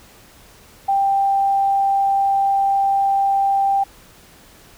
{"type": "tone", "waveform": "sine", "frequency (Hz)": 788, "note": "G5", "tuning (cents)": 9, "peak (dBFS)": -14, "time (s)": [0.88, 3.84], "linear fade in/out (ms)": 10, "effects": ["pink hiss -47 dBFS RMS until 4.77 s"]}